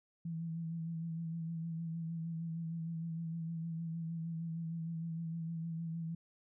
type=tone with vibrato; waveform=sine; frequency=164.81 Hz; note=E3; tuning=in tune; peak=-37 dBFS; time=0.25-6.15 s; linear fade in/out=5 ms; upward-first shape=sine; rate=6.5 Hz; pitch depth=32 cents each way; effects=none